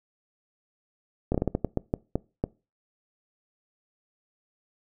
slowing click train, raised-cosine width 2 ms, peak -11 dBFS, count 11, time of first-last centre 1.32-2.44 s, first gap 25 ms, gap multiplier 1.31, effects noise-tail reverb RT60 0.3 s tail -23 dB re dry

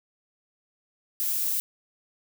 violet noise, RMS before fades -27 dBFS, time 1.2-1.6 s, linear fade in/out 0 ms, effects none

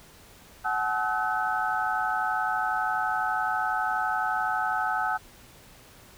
sine tone cluster, 744 / 856 / 1287 / 1509 Hz, F#5 / A5 / E6 / F#6, +9 / -48 / -42 / +34 cents, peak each -30 dBFS, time 0.64-5.18 s, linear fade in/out 20 ms, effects pink hiss -52 dBFS RMS until 6.17 s

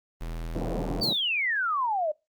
square tone, 41.2 Hz, E1, in tune, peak -32 dBFS, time 0.21-1.01 s, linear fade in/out 0 ms
pink band-pass noise, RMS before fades -32 dBFS, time 0.55-1.13 s, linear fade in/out 5 ms, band 130 to 740 Hz, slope 24 dB/octave
sine exponential sweep, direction down, 4699 to 587.3 Hz, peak -24 dBFS, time 1.01-2.12 s, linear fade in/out 10 ms
violet noise with exponential decay, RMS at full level -34 dBFS, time 1.03-1.27 s, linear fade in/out 1 ms, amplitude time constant 52 ms
effects noise-tail reverb RT60 0.2 s tail -21 dB re dry + Opus 24 kbps

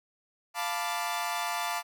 sawtooth chord, B half-diminished seventh, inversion second, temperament equal, 698.5 / 880 / 987.8 / 1174.7 Hz, F5 / A5 / B5 / D6, 0 / 0 / 0 / 0 cents, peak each -31 / -31 / -34 / -32 dBFS, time 0.54-1.83 s, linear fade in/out 50 ms, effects none

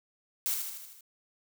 blue noise with echo, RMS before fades -30 dBFS, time 0.46-0.54 s, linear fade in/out 0 ms, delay 78 ms, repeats 6, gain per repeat -4 dB, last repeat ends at 1.008 s, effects none

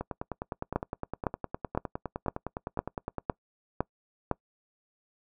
two click trains, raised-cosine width 1 ms, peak -19 / -12 dBFS, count 32 / 8, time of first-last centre 0.01-3.183 / 0.76-4.313 s, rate 9.77 / 1.97 Hz, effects noise-tail reverb RT60 0.1 s tail -24 dB re dry

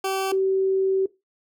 20% pulse / sine tone pair in turn, 384.8 / 383.4 Hz, G4 / G4, -32 / -38 cents, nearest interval unison, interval 6 cents, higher first, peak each -18 dBFS, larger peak neither, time 0.04-0.32 / 0.32-1.06 s, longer second, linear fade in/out 5 ms, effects noise-tail reverb RT60 0.2 s tail -18 dB re dry

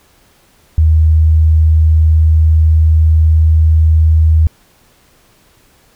sine tone with pitch glide, 78.9 to 79.36 Hz, D#2 to D#2, +25 to +35 cents, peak -5 dBFS, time 0.78-4.47 s, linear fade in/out 0 ms, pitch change +10 cents, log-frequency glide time 1.05-4.1 s, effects pink hiss -50 dBFS RMS until 5.95 s

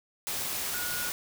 sine tone in noise, 1446 Hz, F#6, 40 cents flat, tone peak -36 dBFS, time 0.74-1.09 s, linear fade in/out 0 ms, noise white, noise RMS -33 dBFS, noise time 0.27-1.12 s, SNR -6 dB, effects none

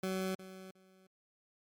20% pulse tone with echo, 188.4 Hz, F#3, 32 cents sharp, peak -29 dBFS, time 0.03-0.35 s, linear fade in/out 5 ms, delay 360 ms, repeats 2, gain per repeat -14 dB, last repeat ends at 1.07 s, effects MP3 96 kbps

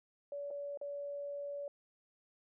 sine tone with dropouts, 571 Hz, D5, 49 cents flat, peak -39 dBFS, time 0.32-1.68 s, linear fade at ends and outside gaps 2 ms, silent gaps 0.505-0.51 / 0.774-0.813 s, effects none

